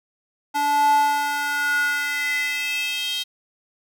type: tone with high-pass filter sweep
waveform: square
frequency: 289.5 Hz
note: D4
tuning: 25 cents flat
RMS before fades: -22 dBFS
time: 0.54-3.24 s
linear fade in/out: 20 ms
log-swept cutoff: 690 to 3400 Hz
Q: 5.6
effects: none